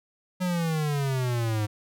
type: exponential sweep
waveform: square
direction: down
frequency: 185 to 103.8 Hz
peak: -25 dBFS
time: 0.4-1.67 s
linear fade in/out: 20 ms
effects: none